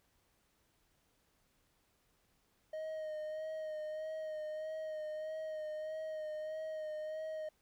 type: tone with vibrato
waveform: triangle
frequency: 622.3 Hz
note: D#5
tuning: in tune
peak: -37 dBFS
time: 2.73-7.49 s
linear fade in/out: 5 ms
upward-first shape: sine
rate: 1.6 Hz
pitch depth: 24 cents each way
effects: pink hiss -75 dBFS RMS until 7.61 s